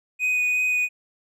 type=tone with vibrato; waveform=triangle; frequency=2489 Hz; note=D#7; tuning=in tune; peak=-18 dBFS; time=0.19-0.89 s; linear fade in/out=50 ms; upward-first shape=sine; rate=2.8 Hz; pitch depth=10 cents each way; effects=none